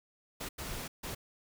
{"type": "noise bursts at uneven times", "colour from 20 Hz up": "pink", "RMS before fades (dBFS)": -40, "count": 3, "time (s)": [[0.4, 0.49], [0.58, 0.88], [1.03, 1.15]], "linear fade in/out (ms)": 10, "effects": []}